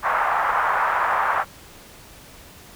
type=band-pass noise; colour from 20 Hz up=pink; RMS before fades=-21 dBFS; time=0.02-1.45 s; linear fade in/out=50 ms; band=810 to 1500 Hz; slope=24 dB/octave; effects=pink hiss -45 dBFS RMS until 2.75 s